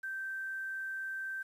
sine tone with quantisation, 1559 Hz, G6, 10 cents flat, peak -36 dBFS, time 0.03-1.43 s, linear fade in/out 10 ms, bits 10, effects resampled to 32000 Hz

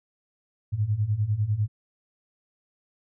sine beating tone pair, 100 / 110 Hz, G2 / A2, +35 / 0 cents, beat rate 10 Hz, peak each -27 / -24 dBFS, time 0.72-1.68 s, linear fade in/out 20 ms, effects none

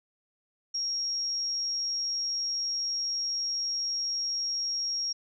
sine tone, 5588 Hz, F8, in tune, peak -28 dBFS, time 0.74-5.13 s, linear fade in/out 10 ms, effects none

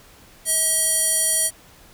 square tone with band-pass filter, 642 Hz, E5, 46 cents flat, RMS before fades -20 dBFS, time 0.45-1.51 s, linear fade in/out 50 ms, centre 10000 Hz, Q 3.6, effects pink hiss -49 dBFS RMS until 1.93 s

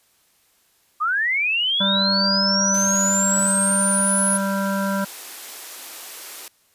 sine linear sweep, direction up, 1174.7 to 10600 Hz, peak -18 dBFS, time 1-4.38 s, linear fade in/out 20 ms
harmonic tone, 196 Hz, G3, in tune, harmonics 1 / 3 / 5 / 7 / 8, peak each -22 / -27 / -29 / -30 / -31 dBFS, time 1.8-5.05 s, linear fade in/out 10 ms
white high-pass noise, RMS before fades -36 dBFS, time 2.74-6.48 s, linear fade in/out 2 ms, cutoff 300 Hz, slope 24 dB/octave
effects white hiss -61 dBFS RMS until 6.74 s + resampled to 32000 Hz

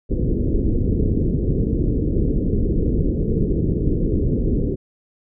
pink low-pass noise, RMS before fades -19 dBFS, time 0.09-4.76 s, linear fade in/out 20 ms, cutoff 450 Hz, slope 48 dB/octave, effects none

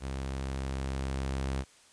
sawtooth tone with level ramp, 66.9 Hz, C2, 39 cents sharp, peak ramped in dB -30 to -26 dBFS, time 0-1.65 s, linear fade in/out 50 ms, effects white hiss -59 dBFS RMS until 1.92 s + resampled to 22050 Hz

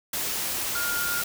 sine tone in noise, 1413 Hz, F6, 20 cents sharp, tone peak -28 dBFS, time 0.75-1.22 s, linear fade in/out 5 ms, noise white, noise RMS -29 dBFS, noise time 0.13-1.24 s, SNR -2 dB, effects none

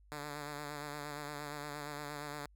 5% pulse tone with vibrato, 146.83 Hz, D3, in tune, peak -30 dBFS, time 0.12-2.46 s, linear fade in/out 0 ms, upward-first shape sine, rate 8.6 Hz, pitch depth 37 cents each way, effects added 50 Hz sine -60 dBFS peak until 2.55 s

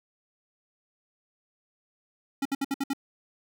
square tone bursts, 275.1 Hz, C#4, 13 cents flat, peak -26 dBFS, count 6, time 2.42-2.934 s, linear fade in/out 5 ms, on 34 ms, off 62 ms, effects none

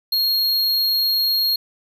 square tone, 4268 Hz, C8, 34 cents sharp, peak -17 dBFS, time 0.12-1.56 s, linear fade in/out 5 ms, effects none

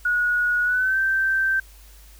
sine tone with pitch glide, 1455 to 1559.4 Hz, F#6 to G6, -29 to -10 cents, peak -18 dBFS, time 0.05-1.6 s, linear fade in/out 5 ms, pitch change +119 cents, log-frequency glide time 0.63-0.98 s, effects added 51 Hz sine -45 dBFS peak until 2.19 s + white hiss -52 dBFS RMS until 2.19 s

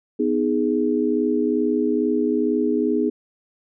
sine chord, G# minor, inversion first, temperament just, 249.2 / 311.5 / 415.3 Hz, B3 / D#4 / G#4, +16 / +2 / 0 cents, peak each -22 dBFS, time 0.19-3.1 s, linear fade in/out 10 ms, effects none

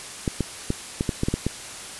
clicks, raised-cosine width 3 ms, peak -9 dBFS, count 9, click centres 0.278 / 0.407 / 0.704 / 1.009 / 1.092 / 1.234 / 1.285 / 1.34 / 1.466 s, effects white hiss -37 dBFS RMS until 1.99 s + resampled to 24000 Hz

